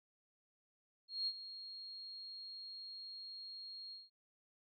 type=tone with ADSR envelope; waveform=sine; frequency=4264 Hz; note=C8; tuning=32 cents sharp; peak=-34 dBFS; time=1.08-4.1 s; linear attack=190 ms; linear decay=53 ms; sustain=-13 dB; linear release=180 ms; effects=none